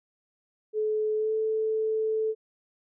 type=tone with pitch glide; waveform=sine; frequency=430 to 438 Hz; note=A4 to A4; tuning=-40 to -8 cents; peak=-24 dBFS; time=0.73-2.35 s; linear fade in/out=50 ms; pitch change=+32 cents; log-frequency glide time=1.16-1.33 s; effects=none